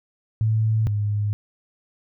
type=tone pair in turn; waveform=sine; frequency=110 / 103.83 Hz; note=A2 / G#2; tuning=0 / 0 cents; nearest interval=minor second; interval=100 cents; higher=first; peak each=-17 / -20 dBFS; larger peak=first; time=0.41-0.87 / 0.87-1.33 s; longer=neither; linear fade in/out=0 ms; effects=none